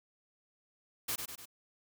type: noise with echo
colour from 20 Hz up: white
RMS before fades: -35 dBFS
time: 1.08-1.16 s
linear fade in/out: 10 ms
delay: 99 ms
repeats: 3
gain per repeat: -5 dB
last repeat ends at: 1.457 s
effects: none